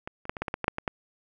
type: clicks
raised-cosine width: 0.5 ms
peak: -20 / -28 / -12 / -21 / -14 / -16 / -13 / -14 / -6 / -16 / -12 dBFS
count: 11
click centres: 0.075 / 0.254 / 0.295 / 0.368 / 0.42 / 0.482 / 0.541 / 0.643 / 0.681 / 0.784 / 0.878 s
effects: none